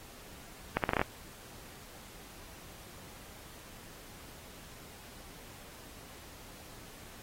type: accelerating click train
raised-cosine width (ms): 0.5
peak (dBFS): -13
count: 7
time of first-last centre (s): 0.77-1.015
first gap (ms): 68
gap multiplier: 0.79
effects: pink hiss -52 dBFS RMS until 7.22 s + AAC 48 kbps